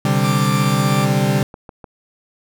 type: chord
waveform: 40% pulse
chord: C suspended second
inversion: none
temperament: equal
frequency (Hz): 130.81 / 146.83 / 196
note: C3 / D3 / G3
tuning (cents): 0 / 0 / 0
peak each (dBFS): -18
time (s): 0.05-1.43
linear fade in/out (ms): 2
type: tone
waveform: 40% pulse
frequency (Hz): 1176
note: D6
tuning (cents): +2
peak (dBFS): -21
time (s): 0.23-1.06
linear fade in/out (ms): 20
type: click train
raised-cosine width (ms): 1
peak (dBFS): -21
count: 7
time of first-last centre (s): 0.94-1.842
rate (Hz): 6.65
effects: none